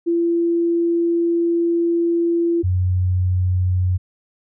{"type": "tone pair in turn", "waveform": "sine", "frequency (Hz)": [339.4, 91.39], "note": ["F4", "F#2"], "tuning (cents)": [-49, -21], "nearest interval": "octave + major seventh", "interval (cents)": 2272, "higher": "first", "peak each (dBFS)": -15, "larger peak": "neither", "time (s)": [[0.06, 2.63], [2.63, 3.98]], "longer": "first", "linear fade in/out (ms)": 20, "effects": []}